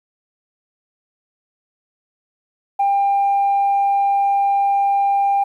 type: tone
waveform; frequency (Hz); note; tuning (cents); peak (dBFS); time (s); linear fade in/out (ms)
sine; 797; G5; +28; -12; 2.79-5.44; 10
effects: tanh soft clip ceiling -11 dBFS + 9-bit